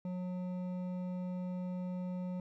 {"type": "tone with hard clipping", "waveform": "sine", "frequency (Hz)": 181.4, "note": "F#3", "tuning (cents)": -34, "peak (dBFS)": -38, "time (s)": [0.05, 2.4], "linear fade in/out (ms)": 2, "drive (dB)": 9, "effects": []}